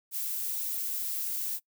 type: noise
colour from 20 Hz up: violet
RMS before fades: -33 dBFS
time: 0.11-1.6 s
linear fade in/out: 50 ms
effects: noise-tail reverb RT60 0.1 s tail -22 dB re dry